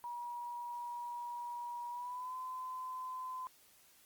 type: tone with pitch glide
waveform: sine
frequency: 959 to 1021.9 Hz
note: A#5 to C6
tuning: +49 to -41 cents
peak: -40 dBFS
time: 0.04-3.47 s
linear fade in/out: 0 ms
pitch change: +110 cents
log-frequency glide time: 1.89-2.35 s
effects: white hiss -65 dBFS RMS until 4.05 s + Opus 32 kbps